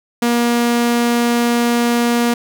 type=tone; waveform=sawtooth; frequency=237.7 Hz; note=A#3; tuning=34 cents sharp; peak=-9 dBFS; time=0.22-2.34 s; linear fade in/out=5 ms; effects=none